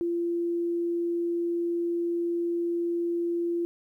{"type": "tone", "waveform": "sine", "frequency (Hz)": 342.7, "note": "F4", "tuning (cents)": -33, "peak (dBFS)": -25, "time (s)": [0.01, 3.65], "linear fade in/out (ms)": 0, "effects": ["11-bit"]}